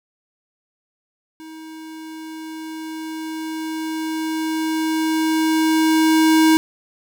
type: tone with level ramp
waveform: square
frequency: 317.8 Hz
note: D#4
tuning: 37 cents sharp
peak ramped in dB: -36 to -11 dBFS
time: 1.4-6.57 s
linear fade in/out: 0 ms
effects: none